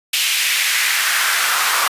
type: noise with high-pass filter sweep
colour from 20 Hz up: pink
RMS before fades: -17 dBFS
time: 0.13-1.88 s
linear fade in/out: 5 ms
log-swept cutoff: 2800 to 1100 Hz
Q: 2
effects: resampled to 32000 Hz